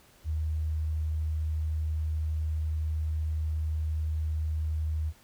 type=tone; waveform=sine; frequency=78 Hz; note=D#2; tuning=5 cents sharp; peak=-27 dBFS; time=0.24-5.13 s; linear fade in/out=50 ms; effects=pink hiss -59 dBFS RMS until 5.23 s